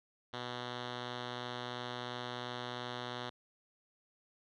5% pulse tone with low-pass filter, 122.9 Hz, B2, 8 cents flat, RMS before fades -42 dBFS, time 0.33-3.3 s, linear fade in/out 10 ms, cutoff 3600 Hz, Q 2.2, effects none

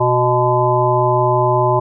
harmonic tone with a mistuned harmonic, 123.5 Hz, B2, in tune, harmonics 1 / 3 / 5 / 7 / 8, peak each -18 / -18 / -18 / -18 / -18 dBFS, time 0-1.8 s, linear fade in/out 10 ms, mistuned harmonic 8, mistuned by +52 cents, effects none

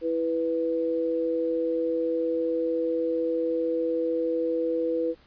sine tone pair together, 329.6 / 493.9 Hz, E4 / B4, 0 / 0 cents, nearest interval perfect fifth, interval 700 cents, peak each -28 / -25 dBFS, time 0.01-5.15 s, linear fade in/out 50 ms, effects pink hiss -58 dBFS RMS until 5.26 s + resampled to 11025 Hz

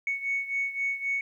sine beating tone pair, 2218 / 2221.8 Hz, C#7 / C#7, 0 / +3 cents, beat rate 3.8 Hz, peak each -28 / -32 dBFS, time 0.07-1.21 s, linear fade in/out 2 ms, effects tanh soft clip ceiling -20 dBFS + 11-bit

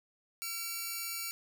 5% pulse tone pair together, 1362.2 / 2291 Hz, F6 / D7, -44 / -44 cents, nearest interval major sixth, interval 900 cents, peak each -30 / -28 dBFS, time 0.42-1.31 s, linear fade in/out 0 ms, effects none

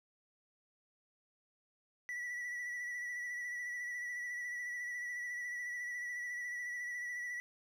triangle tone with vibrato, 1951 Hz, B6, 22 cents flat, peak -37 dBFS, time 2.09-7.4 s, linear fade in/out 0 ms, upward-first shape triangle, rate 14 Hz, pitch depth 37 cents each way, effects none

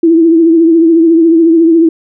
sine tone with vibrato, 329.6 Hz, E4, in tune, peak -3 dBFS, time 0.03-1.89 s, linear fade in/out 5 ms, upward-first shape triangle, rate 14 Hz, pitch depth 64 cents each way, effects none

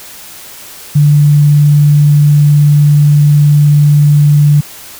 sine tone, 146.83 Hz, D3, in tune, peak -3 dBFS, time 0.95-4.61 s, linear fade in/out 10 ms, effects white hiss -31 dBFS RMS until 4.99 s

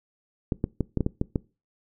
clicks, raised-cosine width 3 ms, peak -11 dBFS, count 8, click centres 0.522 / 0.641 / 0.807 / 0.973 / 1.007 / 1.064 / 1.214 / 1.358 s, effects noise-tail reverb RT60 0.3 s tail -22 dB re dry

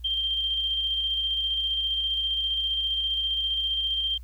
sine tone with tremolo, 3163 Hz, G7, 15 cents sharp, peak -23 dBFS, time 0.04-4.18 s, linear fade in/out 10 ms, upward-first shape square, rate 15 Hz, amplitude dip 25%, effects added 60 Hz sine -39 dBFS peak until 4.23 s + white hiss -65 dBFS RMS until 4.23 s

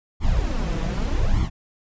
brown noise with flanger, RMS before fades -21 dBFS, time 0.2-1.5 s, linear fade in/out 50 ms, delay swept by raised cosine 0.91 to 6.11 ms, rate 0.83 Hz, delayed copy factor +0.8, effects resampled to 16000 Hz

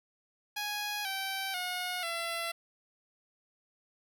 10% pulse tone with pitch steps, 830.6 / 775 / 723.1 / 674.7 Hz, G#5 / G5 / F#5 / E5, 0 / -20 / -40 / +40 cents, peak -25 dBFS, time 0.56-2.52 s, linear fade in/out 10 ms, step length 490 ms, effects none

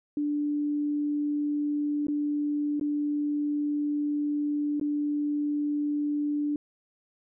sine tone with dropouts, 293.7 Hz, D4, in tune, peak -25 dBFS, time 0.17-6.56 s, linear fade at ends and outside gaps 2 ms, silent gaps 2.069-2.083 / 2.797-2.811 / 4.798-4.812 s, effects none

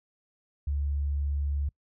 sine tone, 71.4 Hz, D2, 48 cents flat, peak -26 dBFS, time 0.67-1.69 s, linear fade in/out 5 ms, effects noise-tail reverb RT60 0.1 s tail -26 dB re dry

